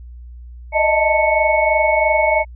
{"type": "tone cluster", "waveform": "sine", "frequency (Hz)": [611, 634, 887, 2209], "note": ["D#5", "D#5", "A5", "C#7"], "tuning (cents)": [-32, 32, 14, -7], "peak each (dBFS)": -18, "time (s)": [0.72, 2.45], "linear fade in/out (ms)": 50, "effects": ["added 60 Hz sine -33 dBFS peak until 2.55 s"]}